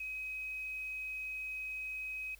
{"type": "tone", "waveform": "sine", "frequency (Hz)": 2532, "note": "D#7", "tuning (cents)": 30, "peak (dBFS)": -38, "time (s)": [0, 2.35], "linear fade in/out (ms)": 5, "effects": ["added 50 Hz sine -58 dBFS peak until 2.39 s", "white hiss -63 dBFS RMS until 2.39 s"]}